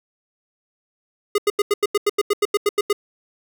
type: tone bursts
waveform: square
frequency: 411.7 Hz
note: G#4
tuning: 15 cents flat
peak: -15 dBFS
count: 14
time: 1.35-2.929 s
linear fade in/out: 5 ms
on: 32 ms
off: 87 ms
effects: none